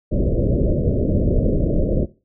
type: low-pass noise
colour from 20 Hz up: pink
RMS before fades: -18 dBFS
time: 0.11-2.06 s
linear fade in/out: 20 ms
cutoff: 610 Hz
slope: 96 dB/octave
effects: noise-tail reverb RT60 0.3 s tail -18 dB re dry